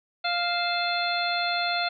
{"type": "harmonic tone with a mistuned harmonic", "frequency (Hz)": 698.5, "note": "F5", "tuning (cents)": 0, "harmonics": [1, 2, 3, 4, 5, 6], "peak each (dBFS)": [-28, -30, -34, -34, -33, -31], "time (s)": [0.24, 1.89], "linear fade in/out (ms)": 10, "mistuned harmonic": 4, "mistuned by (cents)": -110, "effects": []}